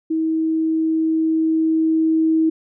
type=tone with level ramp; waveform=sine; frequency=320.2 Hz; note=D#4; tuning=50 cents sharp; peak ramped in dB=-17 to -13 dBFS; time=0.1-2.5 s; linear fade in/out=10 ms; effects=none